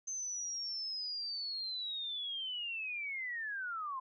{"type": "linear sweep", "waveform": "sine", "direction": "down", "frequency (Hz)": [6272, 1016], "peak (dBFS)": -37, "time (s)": [0.07, 4], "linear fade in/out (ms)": 10, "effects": []}